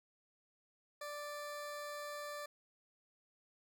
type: tone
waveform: 20% pulse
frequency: 587.3 Hz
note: D5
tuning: in tune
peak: -38 dBFS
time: 1.01-2.46 s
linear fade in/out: 5 ms
effects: none